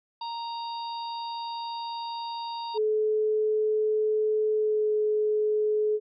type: harmonic tone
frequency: 931 Hz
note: A#5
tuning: 2 cents flat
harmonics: 1 / 3 / 4 / 5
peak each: -32 / -49 / -43 / -44 dBFS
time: 0.21-2.78 s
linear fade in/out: 5 ms
type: tone with pitch glide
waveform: sine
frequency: 430 to 425.8 Hz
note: A4 to G#4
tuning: -40 to +43 cents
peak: -22 dBFS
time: 2.74-6 s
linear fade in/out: 50 ms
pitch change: -17 cents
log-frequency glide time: 4.53-4.93 s
effects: none